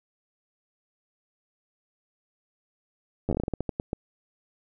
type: slowing click train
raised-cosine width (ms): 2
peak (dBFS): -14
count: 14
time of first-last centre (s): 3.29-3.931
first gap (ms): 10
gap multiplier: 1.24
effects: none